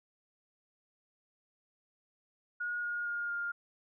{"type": "tone with pitch steps", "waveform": "sine", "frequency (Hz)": [1442, 1430.4, 1418.9, 1407.4], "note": ["F#6", "F6", "F6", "F6"], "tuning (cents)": [-45, 41, 27, 13], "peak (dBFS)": -33, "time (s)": [2.6, 3.52], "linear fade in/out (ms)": 10, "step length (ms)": 230, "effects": []}